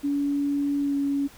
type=tone with pitch glide; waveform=sine; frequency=284.4 to 280.6 Hz; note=C#4 to C#4; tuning=+45 to +21 cents; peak=-22 dBFS; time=0.03-1.28 s; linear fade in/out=20 ms; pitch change=-24 cents; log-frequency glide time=0.8-0.96 s; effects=pink hiss -50 dBFS RMS until 1.37 s